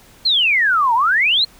sine exponential two-way sweep, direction down then up, 4326 to 888 to 4326 Hz, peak -12 dBFS, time 0.25-1.45 s, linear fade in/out 10 ms, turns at 0.94 s, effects pink hiss -47 dBFS RMS until 1.59 s

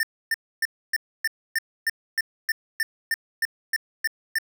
square tone bursts, 1797 Hz, A6, 36 cents sharp, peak -21 dBFS, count 15, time 0-4.385 s, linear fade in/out 2 ms, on 31 ms, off 280 ms, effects none

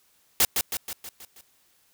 white noise with echo, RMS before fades -19 dBFS, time 0.4-0.45 s, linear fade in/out 2 ms, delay 160 ms, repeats 6, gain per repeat -5 dB, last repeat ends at 1.41 s, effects white hiss -64 dBFS RMS until 1.93 s

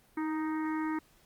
harmonic tone with a mistuned harmonic, 311.1 Hz, D#4, in tune, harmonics 1 / 3 / 4 / 5 / 6 / 7, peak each -31 / -39 / -43 / -47 / -45 / -49 dBFS, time 0.17-0.99 s, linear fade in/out 5 ms, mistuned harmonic 1, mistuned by +17 cents, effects pink hiss -64 dBFS RMS until 1.25 s + Opus 32 kbps

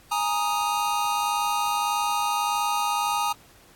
square chord, Ab suspended second, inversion none, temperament equal, 830.6 / 932.3 / 1244.5 Hz, Ab5 / Bb5 / Eb6, 0 / 0 / 0 cents, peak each -28 dBFS, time 0.11-3.33 s, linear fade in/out 10 ms, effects pink hiss -54 dBFS RMS until 3.75 s + AAC 64 kbps

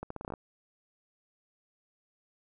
accelerating click train, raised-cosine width 1 ms, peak -24 dBFS, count 9, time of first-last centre 0.03-0.338 s, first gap 74 ms, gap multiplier 0.8, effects none

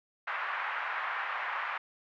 pink band-pass noise, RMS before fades -35 dBFS, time 0.27-1.78 s, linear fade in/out 5 ms, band 930 to 2100 Hz, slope 24 dB/octave, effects none

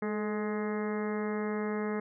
harmonic tone with a mistuned harmonic, 209.9 Hz, G#3, 19 cents sharp, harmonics 1 / 2 / 3 / 4 / 5 / 6 / 7 / 8 / 9 / 10, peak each -33 / -34 / -44 / -44 / -46 / -44 / -51 / -47 / -48 / -48 dBFS, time 0.02-2 s, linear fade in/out 5 ms, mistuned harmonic 2, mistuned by +36 cents, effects none

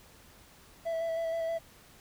triangle tone with vibrato, 659.3 Hz, E5, in tune, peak -28 dBFS, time 0.85-1.59 s, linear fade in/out 20 ms, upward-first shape square, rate 6.3 Hz, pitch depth 15 cents each way, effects pink hiss -57 dBFS RMS until 2 s

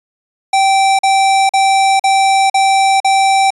square tone bursts, 778 Hz, G5, 13 cents flat, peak -9 dBFS, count 6, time 0.53-3.505 s, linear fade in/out 5 ms, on 460 ms, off 43 ms, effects resampled to 24000 Hz

